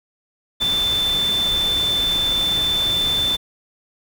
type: tone in noise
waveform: sine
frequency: 3534 Hz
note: A7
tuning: 7 cents sharp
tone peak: -17 dBFS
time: 0.6-3.37 s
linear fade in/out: 20 ms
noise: pink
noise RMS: -29 dBFS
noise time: 0.6-3.37 s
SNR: +9 dB
effects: none